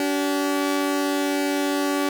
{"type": "tone pair together", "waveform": "sawtooth", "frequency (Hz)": [286.9, 382.3], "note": ["D4", "G4"], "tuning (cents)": [-40, -43], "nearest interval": "perfect fourth", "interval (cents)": 497, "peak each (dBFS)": [-18, -23], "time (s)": [0, 2.09], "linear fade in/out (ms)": 2, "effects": []}